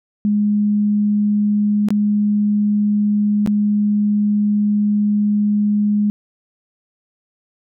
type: tone with dropouts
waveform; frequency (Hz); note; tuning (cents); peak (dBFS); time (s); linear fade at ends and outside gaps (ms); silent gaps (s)
sine; 207.7; G#3; 0; -13; 0.25-6.1; 0; 1.886-1.905 / 3.462-3.474
effects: none